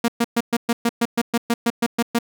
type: tone bursts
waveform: sawtooth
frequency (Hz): 234.6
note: A#3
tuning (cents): +11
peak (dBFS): -12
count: 14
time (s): 0.04-2.188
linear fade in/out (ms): 5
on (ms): 42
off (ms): 120
effects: none